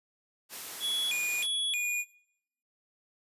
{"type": "high-pass noise", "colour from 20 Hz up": "white", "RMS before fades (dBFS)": -41, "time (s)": [0.49, 1.48], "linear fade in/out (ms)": 50, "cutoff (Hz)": 200, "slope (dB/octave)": 12}
{"type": "tone with vibrato", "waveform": "square", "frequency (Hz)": 2871, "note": "F7", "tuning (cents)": 47, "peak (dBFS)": -29, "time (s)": [0.8, 2.05], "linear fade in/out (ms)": 50, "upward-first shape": "square", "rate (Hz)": 1.6, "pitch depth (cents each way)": 280}
{"effects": ["noise-tail reverb RT60 0.7 s tail -18 dB re dry", "resampled to 32000 Hz"]}